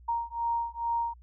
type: beating tone pair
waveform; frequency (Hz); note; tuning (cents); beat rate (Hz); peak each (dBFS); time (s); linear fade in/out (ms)
sine; 932.3 / 934.6; A#5 / A#5; 0 / +4; 2.3; -31 / -31; 0.08-1.14; 10
effects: added 60 Hz sine -50 dBFS peak until 1.22 s